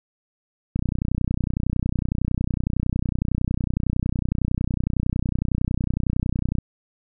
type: click train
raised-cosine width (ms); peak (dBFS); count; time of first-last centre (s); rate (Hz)
5; -10; 181; 0.76-6.585; 30.9
effects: none